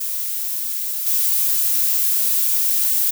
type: noise with level steps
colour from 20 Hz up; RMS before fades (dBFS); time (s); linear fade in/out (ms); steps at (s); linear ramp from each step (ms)
violet; -24 / -18; 0-3.11; 10; 1.06; 10
effects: none